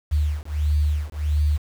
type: beating tone pair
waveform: sine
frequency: 74 / 75.5 Hz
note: D2 / D2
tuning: +14 / +48 cents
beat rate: 1.5 Hz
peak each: -22 dBFS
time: 0.11-1.58 s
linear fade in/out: 20 ms
effects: 7-bit